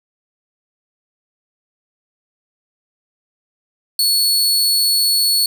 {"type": "tone", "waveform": "sawtooth", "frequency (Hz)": 4405, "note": "C#8", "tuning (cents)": -12, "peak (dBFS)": -10, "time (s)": [3.99, 5.46], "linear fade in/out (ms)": 2, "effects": []}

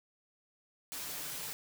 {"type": "noise with comb filter", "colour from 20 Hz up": "white", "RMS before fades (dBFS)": -41, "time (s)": [0.92, 1.53], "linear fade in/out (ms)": 0, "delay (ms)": 6.7, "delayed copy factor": 0.75, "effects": []}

